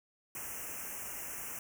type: band-stop noise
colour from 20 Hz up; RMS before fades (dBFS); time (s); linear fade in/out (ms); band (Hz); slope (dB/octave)
white; -42; 0.35-1.59; 2; 2900 to 5600; 96
effects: none